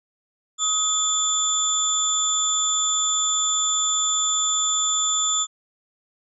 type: tone cluster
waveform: sine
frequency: 1270 / 3465 / 7120 Hz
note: D#6 / A7 / A8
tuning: +35 / -27 / +20 cents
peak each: -28 / -25 / -21 dBFS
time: 0.58-5.47 s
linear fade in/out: 50 ms
effects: none